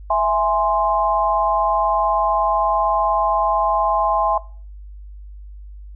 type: chord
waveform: sine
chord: E augmented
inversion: none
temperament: equal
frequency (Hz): 659.3 / 830.6 / 1046.5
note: E5 / G#5 / B#5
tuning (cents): 0 / 0 / 0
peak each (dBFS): -19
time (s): 0.1-4.38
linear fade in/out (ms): 5
effects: noise-tail reverb RT60 0.4 s tail -19 dB re dry + added 50 Hz sine -34 dBFS peak until 5.95 s